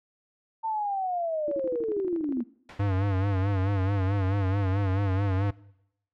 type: linear sweep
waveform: sine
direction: down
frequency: 905 to 229.5 Hz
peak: -26 dBFS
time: 0.63-2.44 s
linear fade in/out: 20 ms
type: tone bursts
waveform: sine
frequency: 329.6 Hz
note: E4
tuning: in tune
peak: -31 dBFS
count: 12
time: 1.48-2.405 s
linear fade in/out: 0 ms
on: 34 ms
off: 47 ms
type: noise with exponential decay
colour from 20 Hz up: white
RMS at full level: -35 dBFS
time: 2.69-3.1 s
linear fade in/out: 2 ms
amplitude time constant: 89 ms
type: tone with vibrato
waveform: square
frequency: 97.3 Hz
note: G2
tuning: 12 cents flat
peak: -24 dBFS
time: 2.79-5.51 s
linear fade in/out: 10 ms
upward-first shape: sine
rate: 4.6 Hz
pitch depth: 78 cents each way
effects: noise-tail reverb RT60 0.8 s tail -22 dB re dry + low-pass 2000 Hz 12 dB/octave